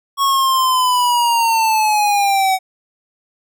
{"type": "linear sweep", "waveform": "square", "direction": "down", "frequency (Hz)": [1108.7, 750], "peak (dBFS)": -13, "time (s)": [0.17, 2.59], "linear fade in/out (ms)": 50, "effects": []}